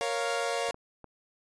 sawtooth chord, Bb minor, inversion none, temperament equal, 466.2 / 554.4 / 698.5 Hz, Bb4 / Db5 / F5, 0 / 0 / 0 cents, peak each -29 dBFS, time 0.01-0.71 s, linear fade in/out 0 ms
clicks, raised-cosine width 1 ms, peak -32 dBFS, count 3, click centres 0.688 / 0.744 / 1.043 s
effects resampled to 22050 Hz

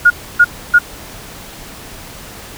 sine tone bursts, 1433 Hz, F6, 44 cents sharp, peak -3 dBFS, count 3, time 0.05-0.789 s, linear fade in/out 10 ms, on 53 ms, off 290 ms, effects pink hiss -33 dBFS RMS until 2.57 s

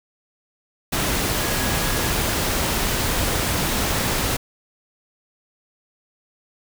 sine tone in noise, 1663 Hz, G#6, 2 cents sharp, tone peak -33 dBFS, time 1.4-2.11 s, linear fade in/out 10 ms, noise pink, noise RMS -22 dBFS, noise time 0.92-4.37 s, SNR -14 dB, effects none

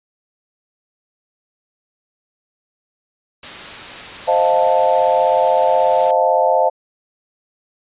white noise, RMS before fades -31 dBFS, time 3.43-6.11 s, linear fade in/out 2 ms
sine chord, F dominant seventh, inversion second, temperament equal, 523.3 / 622.3 / 698.5 / 880 Hz, C5 / Eb5 / F5 / A5, 0 / 0 / 0 / 0 cents, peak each -17 dBFS, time 4.27-6.7 s, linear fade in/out 20 ms
effects resampled to 8000 Hz

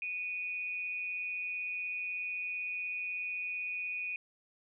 sine tone with amplitude modulation, 2471 Hz, D#7, 13 cents flat, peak -32 dBFS, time 0.02-4.16 s, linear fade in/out 2 ms, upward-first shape sine, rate 183 Hz, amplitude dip 55%, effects none

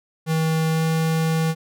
square tone with pitch glide, 160.1 to 161.12 Hz, D#3 to E3, +50 to -39 cents, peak -19 dBFS, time 0.26-1.55 s, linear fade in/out 50 ms, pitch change +11 cents, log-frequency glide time 0.71-0.83 s, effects none

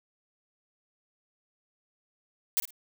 blue noise with echo, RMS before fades -25 dBFS, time 2.57-2.6 s, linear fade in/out 0 ms, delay 53 ms, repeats 2, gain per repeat -13 dB, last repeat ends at 2.706 s, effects none

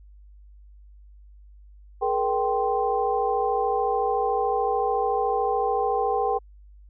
sine tone cluster, 424.6 / 478.3 / 779 / 1047 Hz, G#4 / A#4 / G5 / C6, +38 / +44 / -11 / +1 cents, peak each -27 / -27 / -24 / -31 dBFS, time 2.01-6.39 s, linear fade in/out 20 ms, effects added 50 Hz sine -46 dBFS peak until 6.89 s

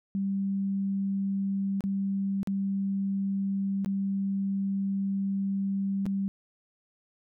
sine tone with dropouts, 196 Hz, G3, in tune, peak -26 dBFS, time 0.15-6.28 s, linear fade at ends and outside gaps 0 ms, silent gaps 1.807-1.839 / 2.431-2.473 / 3.847-3.86 / 6.056-6.064 s, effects none

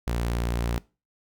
sawtooth tone, 58.6 Hz, A#1, 10 cents sharp, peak -21 dBFS, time 0.07-0.78 s, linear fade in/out 0 ms, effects noise-tail reverb RT60 0.3 s tail -21 dB re dry

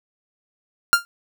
45% pulse tone with exponential decay, 1396.9 Hz, F6, in tune, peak -7 dBFS, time 0.93-1.05 s, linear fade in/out 0 ms, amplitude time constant 24 ms, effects none

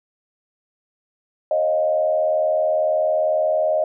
sine tone with frequency modulation, 622.3 Hz, D#5, in tune, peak -16 dBFS, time 1.51-3.84 s, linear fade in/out 2 ms, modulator 77.9 Hz, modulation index 0.72, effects none

